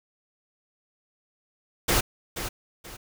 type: noise with echo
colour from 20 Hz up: pink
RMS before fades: -22 dBFS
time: 1.88-2.01 s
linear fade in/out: 10 ms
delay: 480 ms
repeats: 2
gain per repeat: -10 dB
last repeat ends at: 2.97 s
effects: none